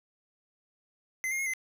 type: tone with pitch steps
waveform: square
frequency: 2055 / 2127 / 2161 / 2060 Hz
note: C7 / C7 / C#7 / C7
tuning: -32 / +28 / -45 / -28 cents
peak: -30 dBFS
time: 1.24-1.536 s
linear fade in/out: 0 ms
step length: 74 ms
effects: none